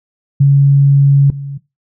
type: tone with level steps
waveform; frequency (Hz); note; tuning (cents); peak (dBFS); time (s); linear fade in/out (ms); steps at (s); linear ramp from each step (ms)
sine; 139.8; C#3; +15; -4 / -20; 0.4-1.58; 10; 1.3; 2
effects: noise-tail reverb RT60 0.2 s tail -17 dB re dry